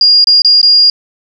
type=tone with dropouts; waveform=sine; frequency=4834 Hz; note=D8; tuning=49 cents sharp; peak=-3 dBFS; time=0.01-0.9 s; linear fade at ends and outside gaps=2 ms; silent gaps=0.243-0.271 / 0.42-0.447 / 0.615-0.629 s; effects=none